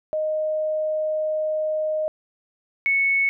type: tone pair in turn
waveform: sine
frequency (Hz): 620 / 2209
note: D#5 / C#7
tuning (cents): -6 / -7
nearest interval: octave + minor seventh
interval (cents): 2199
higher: second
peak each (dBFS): -21 / -17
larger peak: second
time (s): 0.13-2.08 / 2.86-3.29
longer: first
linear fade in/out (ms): 0
effects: none

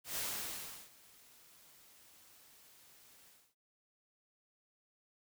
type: noise with ADSR envelope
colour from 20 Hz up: white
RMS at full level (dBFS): -38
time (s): 0.04-3.55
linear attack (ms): 130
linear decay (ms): 720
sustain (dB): -24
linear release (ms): 270
effects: none

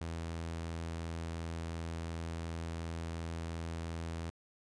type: tone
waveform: sawtooth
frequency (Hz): 82.8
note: E2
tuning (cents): +8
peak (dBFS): -34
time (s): 0.01-4.3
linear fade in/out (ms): 0
effects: resampled to 22050 Hz

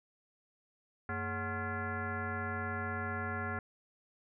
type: tone with frequency modulation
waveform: sine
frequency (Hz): 740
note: F#5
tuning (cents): 0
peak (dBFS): -34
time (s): 1.09-3.59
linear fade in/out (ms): 2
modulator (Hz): 323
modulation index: 3.2
effects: none

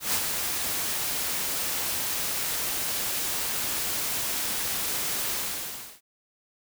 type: noise with ADSR envelope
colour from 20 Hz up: white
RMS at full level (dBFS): -24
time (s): 0-6.01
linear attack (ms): 140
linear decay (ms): 55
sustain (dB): -5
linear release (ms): 680
effects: none

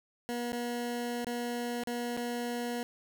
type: tone with dropouts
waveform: 20% pulse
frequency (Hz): 240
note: B3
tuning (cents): -49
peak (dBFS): -28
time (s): 0.29-2.83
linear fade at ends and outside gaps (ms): 0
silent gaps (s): 0.52-0.529 / 1.245-1.269 / 1.836-1.873 / 2.167-2.174
effects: none

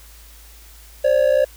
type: ring-modulated tone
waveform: triangle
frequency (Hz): 559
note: C#5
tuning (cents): +14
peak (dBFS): -8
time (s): 1.04-1.45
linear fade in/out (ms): 10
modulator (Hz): 30.8
effects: added 54 Hz sine -43 dBFS peak until 1.56 s + white hiss -47 dBFS RMS until 1.56 s

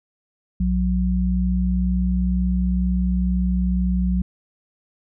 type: tone pair together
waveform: sine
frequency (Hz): 61.14 / 183.2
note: B1 / F#3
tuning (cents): -17 / -17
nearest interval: octave + perfect fifth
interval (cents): 1900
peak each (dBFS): -20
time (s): 0.6-4.22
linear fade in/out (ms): 5
effects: none

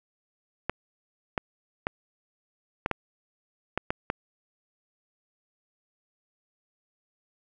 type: clicks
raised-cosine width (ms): 0.5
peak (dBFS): -11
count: 8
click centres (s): 0.696 / 1.378 / 1.869 / 2.861 / 2.913 / 3.776 / 3.905 / 4.101
effects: none

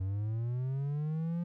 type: linear sweep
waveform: triangle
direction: up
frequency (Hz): 92.5 to 174.4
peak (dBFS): -29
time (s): 0-1.44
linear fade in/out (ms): 10
effects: none

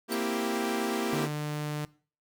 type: chord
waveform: sawtooth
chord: C dominant seventh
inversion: third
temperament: equal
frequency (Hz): 233.1 / 261.6 / 329.6 / 392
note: Bb3 / C4 / E4 / G4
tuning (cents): 0 / 0 / 0 / 0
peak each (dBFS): -28 / -33 / -31 / -29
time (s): 0.08-1.29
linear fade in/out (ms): 50
type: tone with exponential decay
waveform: 15% pulse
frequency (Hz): 4524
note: C#8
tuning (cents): +34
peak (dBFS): -24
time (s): 0.12-0.2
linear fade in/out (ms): 1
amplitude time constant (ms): 16
type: tone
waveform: sawtooth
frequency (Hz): 149.6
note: D3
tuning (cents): +32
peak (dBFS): -27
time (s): 1.13-1.85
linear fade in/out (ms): 2
effects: noise-tail reverb RT60 0.4 s tail -20 dB re dry

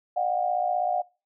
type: tone cluster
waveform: sine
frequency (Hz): 604 / 722 / 778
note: D5 / F#5 / G5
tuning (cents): +48 / -43 / -13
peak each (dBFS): -31 / -24 / -31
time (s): 0.16-1.02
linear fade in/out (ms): 10
effects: noise-tail reverb RT60 0.3 s tail -22 dB re dry

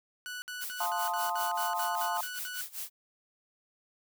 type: tone bursts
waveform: sawtooth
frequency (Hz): 1480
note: F#6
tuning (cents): 0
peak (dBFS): -34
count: 11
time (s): 0.26-2.61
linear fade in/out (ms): 0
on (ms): 160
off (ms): 59
type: noise with tremolo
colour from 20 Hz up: blue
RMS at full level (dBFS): -37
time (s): 0.6-2.9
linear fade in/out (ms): 20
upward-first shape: sine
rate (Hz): 5.1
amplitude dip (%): 90
type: chord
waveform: sine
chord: F dominant seventh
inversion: none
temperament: equal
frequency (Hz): 698.5 / 880 / 1046.5 / 1244.5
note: F5 / A5 / C6 / Eb6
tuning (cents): 0 / 0 / 0 / 0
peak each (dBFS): -35 / -33 / -36 / -38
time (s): 0.8-2.21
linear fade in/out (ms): 5
effects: none

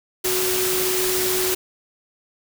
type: tone in noise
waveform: sine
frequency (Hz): 370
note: F#4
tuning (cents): 0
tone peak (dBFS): -23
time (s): 0.24-1.55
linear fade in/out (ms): 10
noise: white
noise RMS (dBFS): -23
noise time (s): 0.24-1.55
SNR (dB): -3
effects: none

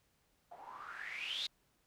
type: noise with low-pass filter sweep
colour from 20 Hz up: blue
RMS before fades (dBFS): -44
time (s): 0.51-1.47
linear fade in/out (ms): 5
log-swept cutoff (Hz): 680 to 4000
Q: 9.8
effects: pink hiss -75 dBFS RMS until 1.86 s

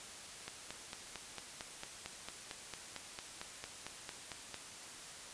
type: click train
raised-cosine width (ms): 0.2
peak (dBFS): -25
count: 19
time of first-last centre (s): 0.48-4.543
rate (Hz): 4.43
effects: white hiss -50 dBFS RMS until 5.33 s + resampled to 22050 Hz

